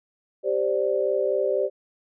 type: chord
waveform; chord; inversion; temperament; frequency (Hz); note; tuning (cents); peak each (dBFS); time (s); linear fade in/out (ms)
sine; G suspended fourth; none; equal; 392 / 523.3 / 587.3; G4 / C5 / D5; 0 / 0 / 0; -25; 0.43-1.7; 50
effects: none